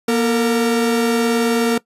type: tone pair together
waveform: 45% pulse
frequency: 237.2 / 455.5 Hz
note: A#3 / A#4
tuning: +30 / -40 cents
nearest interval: major seventh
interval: 1130 cents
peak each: -17 dBFS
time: 0.08-1.78 s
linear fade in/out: 5 ms
effects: noise-tail reverb RT60 0.1 s tail -20 dB re dry + resampled to 32000 Hz